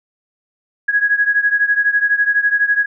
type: beating tone pair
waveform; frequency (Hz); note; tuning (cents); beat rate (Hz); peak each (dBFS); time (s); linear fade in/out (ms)
sine; 1658 / 1670; G#6 / G#6; -3 / +9; 12; -14 / -17; 0.88-2.86; 10
effects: none